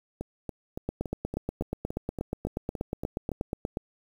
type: two click trains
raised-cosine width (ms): 2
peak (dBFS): -20 / -16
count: 12 / 25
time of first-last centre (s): 0.21-3.317 / 0.89-3.771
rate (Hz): 3.54 / 8.33
effects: 8-bit